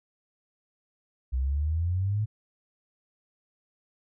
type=exponential sweep; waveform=sine; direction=up; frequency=62 to 110 Hz; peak=-24 dBFS; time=1.32-2.26 s; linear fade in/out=20 ms; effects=none